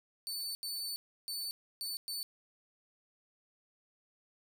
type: tone bursts at uneven times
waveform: sawtooth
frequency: 4505 Hz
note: C#8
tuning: 27 cents sharp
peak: -34 dBFS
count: 5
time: 0.27-0.55 / 0.63-0.96 / 1.28-1.51 / 1.81-1.97 / 2.08-2.23 s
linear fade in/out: 0 ms
effects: none